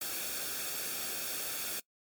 white noise with comb filter, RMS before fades -37 dBFS, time 0.01-1.8 s, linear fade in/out 5 ms, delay 1 ms, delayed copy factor -0.6, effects noise-tail reverb RT60 0.1 s tail -23 dB re dry + MP3 96 kbps

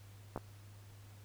clicks, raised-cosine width 1 ms, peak -24 / -27 dBFS, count 2, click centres 0.361 / 0.376 s, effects added 101 Hz sine -53 dBFS peak until 1.24 s + pink hiss -63 dBFS RMS until 1.24 s

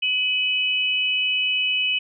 sine tone pair together, 2546 / 2975 Hz, D#7 / F#7, +39 / +9 cents, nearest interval minor third, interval 270 cents, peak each -22 dBFS, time 0.02-1.99 s, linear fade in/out 10 ms, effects none

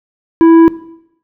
sine tone with tanh clipping, 329.6 Hz, E4, in tune, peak -4 dBFS, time 0.41-0.68 s, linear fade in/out 0 ms, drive 8 dB, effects noise-tail reverb RT60 0.8 s tail -18 dB re dry

